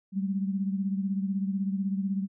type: beating tone pair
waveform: sine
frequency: 192.9 / 208.9 Hz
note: G3 / G#3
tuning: -28 / +10 cents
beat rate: 16 Hz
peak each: -27 / -34 dBFS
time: 0.12-2.28 s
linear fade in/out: 50 ms
effects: none